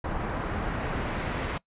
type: noise with low-pass filter sweep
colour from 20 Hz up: pink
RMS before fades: -31 dBFS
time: 0.04-1.58 s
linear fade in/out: 5 ms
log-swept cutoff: 1300 to 2300 Hz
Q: 0.96
effects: noise-tail reverb RT60 0.1 s tail -22 dB re dry + resampled to 8000 Hz